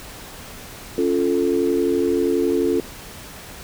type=chord; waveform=sine; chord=Db augmented; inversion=none; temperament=equal; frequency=277.2 / 349.2 / 440 Hz; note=Db4 / F4 / A4; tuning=0 / 0 / 0 cents; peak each=-22 / -20 / -21 dBFS; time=0.98-2.8 s; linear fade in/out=2 ms; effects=pink hiss -38 dBFS RMS until 3.63 s